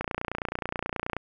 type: click train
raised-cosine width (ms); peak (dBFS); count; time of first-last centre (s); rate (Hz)
0.5; -14; 35; 0.01-1.166; 29.4
effects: none